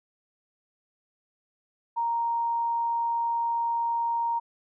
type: tone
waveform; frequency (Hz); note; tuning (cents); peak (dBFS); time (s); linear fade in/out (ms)
sine; 932.3; A#5; 0; -24; 1.96-4.4; 20
effects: none